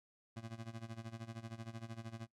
25% pulse tone with tremolo, 113.9 Hz, A#2, 40 cents flat, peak -39 dBFS, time 0.36-2.27 s, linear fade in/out 10 ms, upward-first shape sine, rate 13 Hz, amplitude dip 85%, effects noise-tail reverb RT60 0.1 s tail -21 dB re dry + low-pass 8000 Hz 12 dB/octave

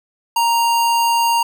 square tone, 932.3 Hz, A#5, in tune, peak -14 dBFS, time 0.36-1.43 s, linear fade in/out 5 ms, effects none

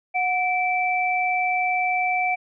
sine tone pair together, 732.3 / 2325 Hz, F#5 / D7, -18 / -18 cents, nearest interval octave + minor sixth, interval 2000 cents, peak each -22 / -23 dBFS, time 0.14-2.36 s, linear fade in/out 20 ms, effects none

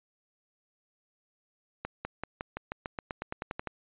accelerating click train, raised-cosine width 0.5 ms, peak -19 dBFS, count 15, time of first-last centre 1.85-3.673 s, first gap 200 ms, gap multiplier 0.93, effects resampled to 8000 Hz

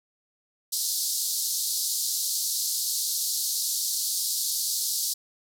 pink band-pass noise, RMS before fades -28 dBFS, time 0.72-5.14 s, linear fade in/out 10 ms, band 4100 to 15000 Hz, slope 48 dB/octave, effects none

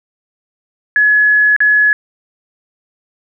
sine tone with dropouts, 1696 Hz, G#6, 36 cents sharp, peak -7 dBFS, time 0.96-1.93 s, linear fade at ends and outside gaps 1 ms, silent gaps 1.564-1.604 s, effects none

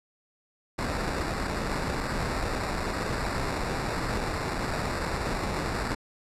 pink noise with sample-and-hold, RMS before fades -30 dBFS, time 0.78-5.95 s, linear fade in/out 10 ms, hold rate 3150 Hz, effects low-pass 9000 Hz 12 dB/octave

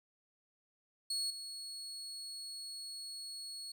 35% pulse tone with level steps, 4350 Hz, C#8, 33 cents flat, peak -33 / -42 dBFS, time 1.1-3.72 s, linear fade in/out 5 ms, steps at 1.3 s, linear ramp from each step 5 ms, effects none

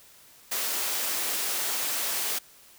white high-pass noise, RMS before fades -29 dBFS, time 0.51-2.39 s, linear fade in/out 10 ms, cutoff 320 Hz, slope 12 dB/octave, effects white hiss -54 dBFS RMS until 2.78 s

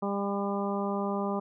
harmonic tone, 200 Hz, G3, 35 cents sharp, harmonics 1 / 2 / 3 / 4 / 5 / 6, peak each -31 / -34 / -36 / -37 / -38 / -39 dBFS, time 0.02-1.4 s, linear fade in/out 10 ms, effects none

